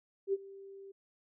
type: tone with ADSR envelope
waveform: sine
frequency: 392 Hz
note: G4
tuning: in tune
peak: -26 dBFS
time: 0.27-0.92 s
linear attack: 62 ms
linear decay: 35 ms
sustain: -21 dB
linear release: 12 ms
effects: none